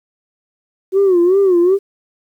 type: tone with vibrato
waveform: sine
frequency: 370 Hz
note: F#4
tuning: in tune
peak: -7 dBFS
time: 0.92-1.79 s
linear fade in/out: 50 ms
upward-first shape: sine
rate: 2.6 Hz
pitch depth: 130 cents each way
effects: tanh soft clip ceiling -6 dBFS + 8-bit